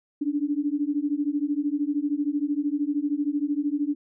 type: beating tone pair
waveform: sine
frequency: 284.7 / 297.7 Hz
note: C#4 / D4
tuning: +46 / +24 cents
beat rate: 13 Hz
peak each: -26 dBFS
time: 0.21-3.95 s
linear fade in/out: 10 ms
effects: none